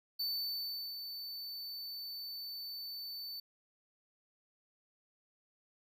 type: tone with ADSR envelope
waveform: square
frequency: 4522 Hz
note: C#8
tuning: 34 cents sharp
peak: -34 dBFS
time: 0.19-3.4 s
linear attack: 12 ms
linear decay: 740 ms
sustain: -8 dB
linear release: 4 ms
effects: none